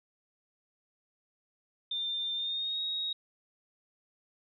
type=tone with pitch glide; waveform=sine; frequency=3596 to 3775 Hz; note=A7 to A#7; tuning=+37 to +21 cents; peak=-31 dBFS; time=1.91-3.13 s; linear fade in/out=5 ms; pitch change=+84 cents; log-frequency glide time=2.34-2.81 s; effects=none